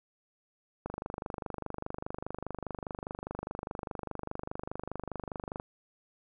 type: click train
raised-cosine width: 1 ms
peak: -22 dBFS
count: 119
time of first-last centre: 0.86-5.599 s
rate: 24.9 Hz
effects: none